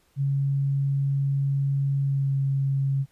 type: tone with pitch glide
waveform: sine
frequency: 138.59 to 136.92 Hz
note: C#3 to C#3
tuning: 0 to -21 cents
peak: -21 dBFS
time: 0.16-3.06 s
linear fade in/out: 50 ms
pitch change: -21 cents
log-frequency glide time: 2.01-2.35 s
effects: pink hiss -65 dBFS RMS until 3.11 s + resampled to 32000 Hz